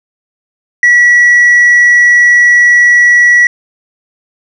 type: tone with tanh clipping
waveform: triangle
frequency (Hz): 1938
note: B6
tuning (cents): -33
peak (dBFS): -3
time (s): 0.83-3.47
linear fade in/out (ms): 2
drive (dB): 6
effects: none